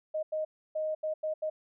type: tone bursts at uneven times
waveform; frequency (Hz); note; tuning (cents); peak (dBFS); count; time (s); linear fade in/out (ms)
sine; 622.3; D#5; 0; -29; 6; 0.14-0.23 / 0.32-0.45 / 0.75-0.95 / 1.03-1.14 / 1.23-1.34 / 1.42-1.5; 10
effects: none